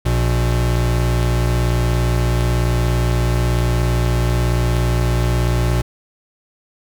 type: tone pair together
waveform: square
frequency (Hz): 58.94 / 120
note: A#1 / B2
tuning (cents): +20 / -49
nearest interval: octave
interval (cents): 1231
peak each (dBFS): -18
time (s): 0.05-5.82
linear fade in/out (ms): 10
effects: none